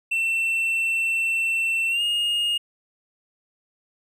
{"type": "tone with pitch glide", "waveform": "triangle", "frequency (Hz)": [2690, 2850], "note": ["E7", "F7"], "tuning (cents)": [34, 34], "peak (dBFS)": -19, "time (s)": [0.11, 2.58], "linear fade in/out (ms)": 10, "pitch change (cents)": 100, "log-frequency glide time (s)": [1.89, 2.02], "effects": []}